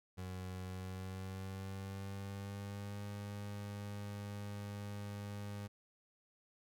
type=tone with pitch glide; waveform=30% pulse; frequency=92.5 to 102.04 Hz; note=F#2 to G#2; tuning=0 to -30 cents; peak=-40 dBFS; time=0.17-5.68 s; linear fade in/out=20 ms; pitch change=+170 cents; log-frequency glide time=0.63-3.05 s; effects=none